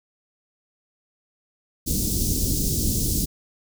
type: band-stop noise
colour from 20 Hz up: pink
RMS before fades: -23 dBFS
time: 1.86-3.26 s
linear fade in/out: 20 ms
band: 340 to 5100 Hz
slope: 24 dB/octave
effects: none